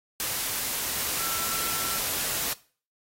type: tone in noise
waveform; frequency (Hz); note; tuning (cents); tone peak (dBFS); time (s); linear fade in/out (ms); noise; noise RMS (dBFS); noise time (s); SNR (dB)
sine; 1341; E6; +29; -37; 1.18-1.98; 0; white; -29; 0.2-2.53; -11
effects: noise-tail reverb RT60 0.4 s tail -19 dB re dry + AAC 48 kbps